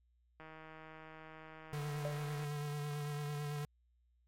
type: click train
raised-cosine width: 0.5 ms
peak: -38 dBFS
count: 324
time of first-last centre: 0.4-2.444 s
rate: 158 Hz
type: tone with vibrato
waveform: square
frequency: 146.83 Hz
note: D3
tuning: in tune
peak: -39 dBFS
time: 1.73-3.65 s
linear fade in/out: 0 ms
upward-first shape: sine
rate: 9 Hz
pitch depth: 24 cents each way
type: tone with exponential decay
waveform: sine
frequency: 587.3 Hz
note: D5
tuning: in tune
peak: -35 dBFS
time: 2.05-2.25 s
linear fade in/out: 0 ms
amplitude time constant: 43 ms
effects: added 60 Hz sine -70 dBFS peak until 4.27 s + AAC 64 kbps